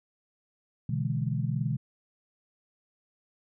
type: chord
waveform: sine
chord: E dominant seventh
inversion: second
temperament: equal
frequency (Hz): 123.47 / 146.83 / 164.81 / 207.7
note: B2 / D3 / E3 / G#3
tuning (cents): 0 / 0 / 0 / 0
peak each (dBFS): -30 / -31 / -34 / -36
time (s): 0.89-1.77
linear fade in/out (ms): 5
effects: none